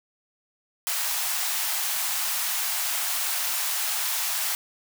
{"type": "high-pass noise", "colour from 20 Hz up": "white", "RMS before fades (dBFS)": -27, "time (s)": [0.87, 4.55], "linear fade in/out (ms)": 0, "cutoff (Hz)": 660, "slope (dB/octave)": 48, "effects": []}